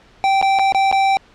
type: tone with dropouts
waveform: square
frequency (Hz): 779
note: G5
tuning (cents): -11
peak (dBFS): -13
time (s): 0.24-1.17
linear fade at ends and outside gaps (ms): 0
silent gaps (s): 0.414-0.426 / 0.588-0.594 / 0.722-0.747 / 0.914-0.926
effects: pink hiss -49 dBFS RMS until 1.34 s + low-pass 4000 Hz 12 dB/octave